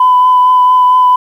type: tone with vibrato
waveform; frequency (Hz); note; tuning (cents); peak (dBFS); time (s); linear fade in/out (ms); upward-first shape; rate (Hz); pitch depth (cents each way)
sine; 1003; B5; +26; -3; 0-1.16; 5; triangle; 4.4; 15
effects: tanh soft clip ceiling 0 dBFS + 7-bit